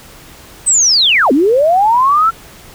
sine linear two-way sweep, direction down then up, 8340 to 244.5 to 1362 Hz, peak -7 dBFS, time 0.66-2.31 s, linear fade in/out 20 ms, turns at 1.32 s, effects pink hiss -38 dBFS RMS until 2.74 s

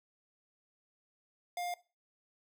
square tone, 706 Hz, F5, 19 cents sharp, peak -36 dBFS, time 1.57-1.74 s, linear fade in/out 2 ms, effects noise-tail reverb RT60 0.3 s tail -18 dB re dry

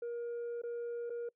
sine tone with dropouts, 473.4 Hz, A#4, 27 cents sharp, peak -34 dBFS, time 0.02-1.29 s, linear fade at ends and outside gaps 5 ms, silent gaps 0.618-0.635 / 1.097-1.102 s, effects noise-tail reverb RT60 0.1 s tail -25 dB re dry + tanh soft clip ceiling -36 dBFS

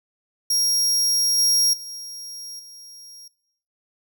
sawtooth tone with level steps, 5600 Hz, F8, 4 cents sharp, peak -16 / -14 / -32 / -39 dBFS, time 0.5-3.28 s, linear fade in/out 5 ms, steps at 1.38 / 1.73 / 2.59 s, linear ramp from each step 5 ms, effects noise-tail reverb RT60 0.7 s tail -17 dB re dry

